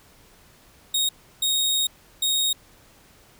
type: tone bursts at uneven times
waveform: sawtooth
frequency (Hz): 3744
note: A#7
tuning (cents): +7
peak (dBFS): -17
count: 3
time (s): 0.94-1.09 / 1.42-1.87 / 2.22-2.53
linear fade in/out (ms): 5
effects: pink hiss -54 dBFS RMS until 3.39 s